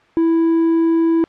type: tone with quantisation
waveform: triangle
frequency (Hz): 329.6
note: E4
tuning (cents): 0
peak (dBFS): -10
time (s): 0.17-1.24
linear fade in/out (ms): 0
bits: 6
effects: white hiss -51 dBFS RMS until 1.28 s + low-pass 2000 Hz 12 dB/octave

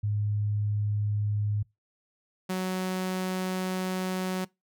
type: tone pair in turn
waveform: sine / sawtooth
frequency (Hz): 104.2 / 185.66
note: G#2 / F#3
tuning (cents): +6 / +6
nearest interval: minor seventh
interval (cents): 1000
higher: second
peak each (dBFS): -25 / -24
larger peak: second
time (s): 0.03-1.63 / 2.49-4.45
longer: second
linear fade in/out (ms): 10
effects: noise-tail reverb RT60 0.2 s tail -23 dB re dry

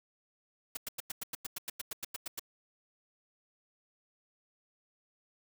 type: noise bursts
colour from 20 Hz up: white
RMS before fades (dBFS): -38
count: 15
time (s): 0.75-2.395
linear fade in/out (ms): 5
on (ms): 21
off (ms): 95
effects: none

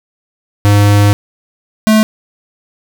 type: tone pair in turn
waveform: square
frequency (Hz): 102.4 / 217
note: G#2 / A3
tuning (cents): -24 / -24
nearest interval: octave + minor second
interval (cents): 1300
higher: second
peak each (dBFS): -6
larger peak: neither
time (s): 0.65-1.13 / 1.87-2.03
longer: first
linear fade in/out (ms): 0
effects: none

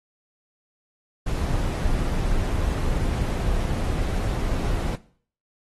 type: noise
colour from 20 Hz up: brown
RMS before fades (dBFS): -24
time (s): 1.26-4.96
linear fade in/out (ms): 10
effects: noise-tail reverb RT60 0.5 s tail -18 dB re dry + AAC 32 kbps

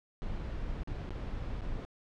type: noise with dropouts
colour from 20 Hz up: brown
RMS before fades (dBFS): -37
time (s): 0.22-1.85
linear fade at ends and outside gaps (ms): 0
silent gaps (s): 0.834-0.874 / 1.093-1.106 / 1.609-1.618
effects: low-pass 4000 Hz 12 dB/octave

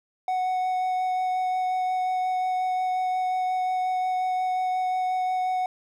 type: tone with vibrato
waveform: triangle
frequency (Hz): 740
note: F#5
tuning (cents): 0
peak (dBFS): -21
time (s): 0.28-5.66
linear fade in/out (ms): 2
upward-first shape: sine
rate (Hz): 5.6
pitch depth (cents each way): 8
effects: none

